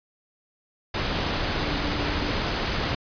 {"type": "tone in noise", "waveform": "sine", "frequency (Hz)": 293.7, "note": "D4", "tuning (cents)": 0, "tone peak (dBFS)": -34, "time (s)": [1.59, 2.32], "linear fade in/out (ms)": 5, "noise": "pink", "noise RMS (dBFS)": -26, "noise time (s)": [0.94, 2.95], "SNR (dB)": -11, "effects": ["resampled to 11025 Hz"]}